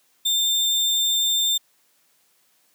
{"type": "tone with sample-and-hold", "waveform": "sine", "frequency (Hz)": 3594, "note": "A7", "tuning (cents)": 36, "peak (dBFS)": -18, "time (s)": [0.25, 1.58], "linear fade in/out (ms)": 10, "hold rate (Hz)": 11025, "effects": ["white hiss -63 dBFS RMS until 2.74 s", "high-pass 150 Hz 12 dB/octave"]}